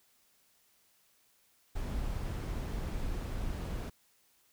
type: noise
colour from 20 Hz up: brown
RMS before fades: -36 dBFS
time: 1.75-3.9 s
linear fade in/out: 10 ms
effects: white hiss -69 dBFS RMS until 4.52 s